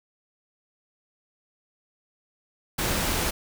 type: noise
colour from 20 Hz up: pink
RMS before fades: -26 dBFS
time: 2.78-3.31 s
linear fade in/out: 10 ms
effects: none